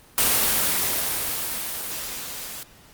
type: noise with level ramp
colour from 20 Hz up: white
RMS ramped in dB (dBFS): -18 to -36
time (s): 0.18-2.63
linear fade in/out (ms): 0
effects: pink hiss -51 dBFS RMS until 2.93 s + Opus 24 kbps